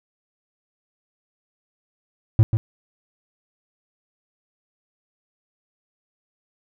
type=tone with echo; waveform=triangle; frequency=110 Hz; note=A2; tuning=in tune; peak=-7 dBFS; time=2.39-2.43 s; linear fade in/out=0 ms; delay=140 ms; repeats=1; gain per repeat=-7 dB; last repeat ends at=2.57 s; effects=none